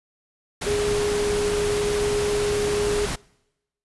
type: tone in noise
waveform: sine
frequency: 413.4 Hz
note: G#4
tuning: 8 cents flat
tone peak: -21 dBFS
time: 0.66-3.06 s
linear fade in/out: 10 ms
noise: pink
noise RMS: -28 dBFS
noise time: 0.61-3.16 s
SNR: +4 dB
effects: noise-tail reverb RT60 0.9 s tail -24 dB re dry + resampled to 24000 Hz